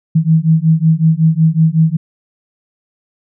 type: beating tone pair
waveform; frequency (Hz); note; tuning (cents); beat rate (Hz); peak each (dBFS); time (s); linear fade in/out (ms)
sine; 158 / 163.4; D#3 / E3; +27 / -15; 5.4; -11; 0.15-1.97; 10
effects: none